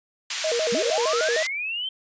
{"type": "band-pass noise", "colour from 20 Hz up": "white", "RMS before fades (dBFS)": -29, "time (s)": [0.3, 1.47], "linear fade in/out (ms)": 5, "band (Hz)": [1500, 6400], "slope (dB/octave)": 12}
{"type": "tone with vibrato", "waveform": "sine", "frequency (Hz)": 547, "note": "C#5", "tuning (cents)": -23, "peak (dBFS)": -22, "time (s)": [0.44, 1.43], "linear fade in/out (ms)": 5, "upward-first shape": "square", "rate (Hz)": 6.5, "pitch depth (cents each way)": 250}
{"type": "linear sweep", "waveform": "sine", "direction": "up", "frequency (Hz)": [174.61, 3152], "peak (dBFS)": -26, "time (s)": [0.72, 1.89], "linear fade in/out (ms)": 5}
{"effects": ["resampled to 16000 Hz"]}